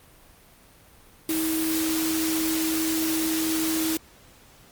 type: tone in noise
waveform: sine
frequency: 320.6 Hz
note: E4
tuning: 48 cents flat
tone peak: -24 dBFS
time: 1.29-3.97 s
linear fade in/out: 2 ms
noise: white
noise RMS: -29 dBFS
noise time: 1.29-3.97 s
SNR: +2 dB
effects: pink hiss -53 dBFS RMS until 4.71 s + Opus 32 kbps